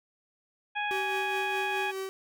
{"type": "harmonic tone", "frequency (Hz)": 830.6, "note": "G#5", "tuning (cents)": 0, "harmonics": [1, 2, 3, 4], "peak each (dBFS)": [-32, -34, -34, -41], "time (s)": [0.75, 1.92], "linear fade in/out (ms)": 20}
{"type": "tone with tremolo", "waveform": "45% pulse", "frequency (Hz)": 383.6, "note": "G4", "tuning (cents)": -37, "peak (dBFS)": -32, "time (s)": [0.91, 2.09], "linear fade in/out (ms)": 0, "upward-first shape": "sine", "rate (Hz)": 4.8, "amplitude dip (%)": 40}
{"effects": []}